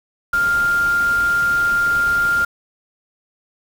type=tone in noise; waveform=sine; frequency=1400 Hz; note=F6; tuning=4 cents sharp; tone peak=-14 dBFS; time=0.33-2.45 s; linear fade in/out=5 ms; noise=pink; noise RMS=-32 dBFS; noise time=0.33-2.45 s; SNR=+15 dB; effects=none